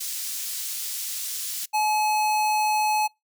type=high-pass noise; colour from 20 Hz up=pink; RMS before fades=-31 dBFS; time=0-1.66 s; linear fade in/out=10 ms; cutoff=5300 Hz; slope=12 dB/octave
type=tone; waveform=square; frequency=853 Hz; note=G#5; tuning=46 cents sharp; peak=-21 dBFS; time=1.73-3.08 s; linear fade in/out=20 ms
effects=noise-tail reverb RT60 0.2 s tail -26 dB re dry